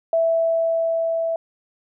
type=tone with level ramp; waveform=sine; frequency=659.3 Hz; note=E5; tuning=in tune; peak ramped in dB=-15 to -20 dBFS; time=0.13-1.36 s; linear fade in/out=2 ms; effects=none